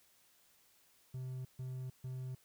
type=tone bursts; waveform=triangle; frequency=128.7 Hz; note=C3; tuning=28 cents flat; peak=-38 dBFS; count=3; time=1.14-2.35 s; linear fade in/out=5 ms; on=310 ms; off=140 ms; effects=white hiss -69 dBFS RMS until 2.44 s

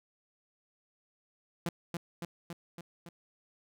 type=tone with echo; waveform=sawtooth; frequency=170.9 Hz; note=F3; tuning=37 cents flat; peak=-27 dBFS; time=1.66-1.69 s; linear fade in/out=2 ms; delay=280 ms; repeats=5; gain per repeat=-3 dB; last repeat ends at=3.09 s; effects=none

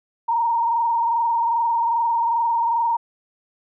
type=tone with frequency modulation; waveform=sine; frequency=930 Hz; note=A#5; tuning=4 cents flat; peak=-17 dBFS; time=0.28-2.97 s; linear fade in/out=10 ms; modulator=22.5 Hz; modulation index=1.1; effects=none

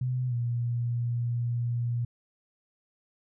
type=tone with pitch glide; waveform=sine; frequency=126.5 to 119.4 Hz; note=B2 to A#2; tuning=+42 to +42 cents; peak=-26 dBFS; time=0.01-2.05 s; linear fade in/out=5 ms; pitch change=-100 cents; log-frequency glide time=0.28-0.34 s; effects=none

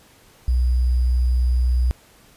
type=tone with sample-and-hold; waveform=sine; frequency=61.8 Hz; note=B1; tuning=2 cents sharp; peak=-15 dBFS; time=0.48-1.91 s; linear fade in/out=0 ms; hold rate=4900 Hz; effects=pink hiss -52 dBFS RMS until 2.36 s + resampled to 32000 Hz

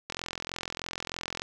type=click train; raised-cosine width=0.2 ms; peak=-16 dBFS; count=58; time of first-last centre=0.1-1.419 s; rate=43.2 Hz; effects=none

